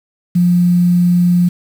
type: tone with quantisation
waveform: sine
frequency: 176.3 Hz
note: F3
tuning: 17 cents sharp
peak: -8 dBFS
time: 0.35-1.49 s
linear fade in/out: 10 ms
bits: 6
effects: none